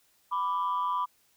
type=tone pair together; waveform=sine; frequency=992.7 / 1174.7 Hz; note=B5 / D6; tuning=+9 / 0 cents; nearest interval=minor third; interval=291 cents; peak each=-27 / -29 dBFS; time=0.31-1.06 s; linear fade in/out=20 ms; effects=tanh soft clip ceiling -22 dBFS + white hiss -67 dBFS RMS until 1.36 s